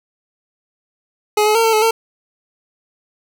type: tone with pitch steps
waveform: 25% pulse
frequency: 421.3 / 426.6 / 456.2 / 448.6 / 430.9 / 452.5 Hz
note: G#4 / G#4 / A#4 / A4 / A4 / A4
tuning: +25 / +46 / -37 / +34 / -36 / +48 cents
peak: -8 dBFS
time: 1.37-1.91 s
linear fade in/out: 5 ms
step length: 90 ms
effects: none